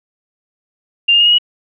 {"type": "tone with pitch steps", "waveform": "sine", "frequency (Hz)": [2794, 2823, 2853, 2883, 2913], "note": ["F7", "F7", "F7", "F#7", "F#7"], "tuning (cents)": [0, 18, 36, -46, -28], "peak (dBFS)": -7, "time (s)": [1.08, 1.385], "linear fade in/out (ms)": 10, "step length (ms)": 61, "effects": []}